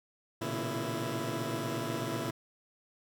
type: tone cluster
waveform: 15% pulse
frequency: 115.4 / 123.4 / 140.2 / 163 / 331.2 Hz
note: A#2 / B2 / C#3 / E3 / E4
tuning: -17 / -1 / +20 / -19 / +8 cents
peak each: -32 / -35 / -33 / -37 / -31 dBFS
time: 0.41-2.31 s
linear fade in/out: 10 ms
effects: none